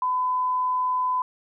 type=tone; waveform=sine; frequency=1008 Hz; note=B5; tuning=35 cents sharp; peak=-21 dBFS; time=0.02-1.22 s; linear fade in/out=2 ms; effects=none